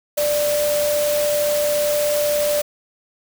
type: tone in noise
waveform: sine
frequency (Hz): 590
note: D5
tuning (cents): +8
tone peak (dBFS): -17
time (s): 0.17-2.62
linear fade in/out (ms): 10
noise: white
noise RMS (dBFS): -26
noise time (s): 0.17-2.62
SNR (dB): +6
effects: none